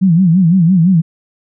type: tone with vibrato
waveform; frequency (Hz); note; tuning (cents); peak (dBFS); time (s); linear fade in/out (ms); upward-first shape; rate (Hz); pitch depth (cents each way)
sine; 176.2; F3; +16; -6; 0.01-1.02; 20; sine; 5.9; 160
effects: none